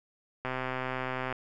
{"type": "click train", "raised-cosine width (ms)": 0.5, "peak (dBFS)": -18, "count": 114, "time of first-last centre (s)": [0.45, 1.326], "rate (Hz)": 129, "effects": []}